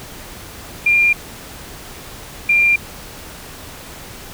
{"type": "tone pair in turn", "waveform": "sine", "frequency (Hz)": [2397, 2387], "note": ["D7", "D7"], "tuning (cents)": [35, 28], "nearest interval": "unison", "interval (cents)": 7, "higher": "first", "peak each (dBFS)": -10, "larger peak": "neither", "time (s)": [[0.86, 1.13], [2.49, 2.76]], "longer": "neither", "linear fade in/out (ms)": 5, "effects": ["pink hiss -35 dBFS RMS until 4.33 s"]}